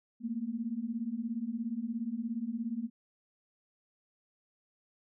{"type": "beating tone pair", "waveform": "sine", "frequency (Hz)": [220, 237], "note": ["A3", "A#3"], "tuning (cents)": [0, 29], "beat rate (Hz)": 17, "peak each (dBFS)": [-37, -35], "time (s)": [0.2, 2.9], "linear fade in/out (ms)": 50, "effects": []}